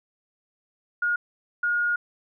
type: tone bursts at uneven times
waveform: sine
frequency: 1432 Hz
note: F6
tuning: 43 cents sharp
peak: -21 dBFS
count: 2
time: 1.02-1.16 / 1.63-1.96 s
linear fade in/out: 5 ms
effects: none